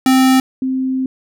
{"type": "tone pair in turn", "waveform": ["square", "sine"], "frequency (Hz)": [261.2, 261.2], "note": ["C4", "C4"], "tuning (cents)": [-3, -3], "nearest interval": "unison", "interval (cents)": 0, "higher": "neither", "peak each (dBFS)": [-9, -15], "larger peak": "first", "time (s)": [[0.06, 0.4], [0.62, 1.06]], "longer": "second", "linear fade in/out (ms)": 2, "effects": []}